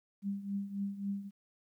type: tone with tremolo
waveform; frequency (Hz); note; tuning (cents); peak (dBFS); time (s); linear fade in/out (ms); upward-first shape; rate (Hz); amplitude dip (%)
sine; 199.2; G3; +28; -31; 0.22-1.31; 50; triangle; 3.7; 80
effects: 12-bit